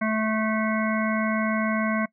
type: harmonic tone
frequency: 218.3 Hz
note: A3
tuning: 13 cents flat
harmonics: 1 / 3 / 5 / 7 / 9 / 10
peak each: -24 / -29 / -31 / -32 / -34 / -34 dBFS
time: 0.01-2.06 s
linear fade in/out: 10 ms
effects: noise-tail reverb RT60 0.1 s tail -22 dB re dry